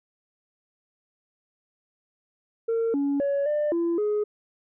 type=tone with pitch steps; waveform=sine; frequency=456.9 / 281.8 / 562 / 596 / 338.8 / 419.2 Hz; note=A#4 / C#4 / C#5 / D5 / E4 / G#4; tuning=-35 / +29 / +24 / +25 / +48 / +16 cents; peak=-20 dBFS; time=2.68-4.24 s; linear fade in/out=10 ms; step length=260 ms; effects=tanh soft clip ceiling -20 dBFS